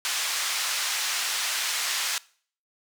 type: band-pass noise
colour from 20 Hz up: white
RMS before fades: -28 dBFS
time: 0.05-2.18 s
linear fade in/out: 0 ms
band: 1100 to 6700 Hz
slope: 12 dB/octave
effects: noise-tail reverb RT60 0.5 s tail -22 dB re dry